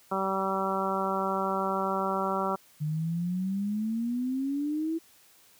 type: harmonic tone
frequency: 192.4 Hz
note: G3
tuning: 32 cents flat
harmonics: 1 / 2 / 3 / 4 / 5 / 6 / 7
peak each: -34 / -34 / -34 / -34 / -34 / -34 / -34 dBFS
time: 0.11-2.56 s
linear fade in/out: 10 ms
type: exponential sweep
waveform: sine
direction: up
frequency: 148.8 to 331.2 Hz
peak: -27 dBFS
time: 2.8-4.99 s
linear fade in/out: 20 ms
effects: white hiss -59 dBFS RMS until 5.59 s + high-pass 60 Hz 12 dB/octave